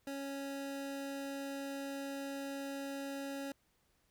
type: tone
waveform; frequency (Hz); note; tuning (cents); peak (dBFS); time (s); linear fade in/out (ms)
25% pulse; 276.6; C#4; -4; -36; 0.07-3.52; 2
effects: pink hiss -75 dBFS RMS until 4.1 s